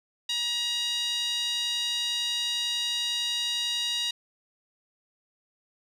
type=tone with band-pass filter; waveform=5% pulse; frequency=951 Hz; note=A#5; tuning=34 cents sharp; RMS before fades=-29 dBFS; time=0.29-4.11 s; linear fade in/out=5 ms; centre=3500 Hz; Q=4; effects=none